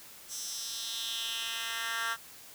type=tone with high-pass filter sweep; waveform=10% pulse; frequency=228.8 Hz; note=A#3; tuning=32 cents flat; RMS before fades=-36 dBFS; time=0.28-2.17 s; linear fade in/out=50 ms; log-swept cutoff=6500 to 1500 Hz; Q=2.6; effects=white hiss -51 dBFS RMS until 2.54 s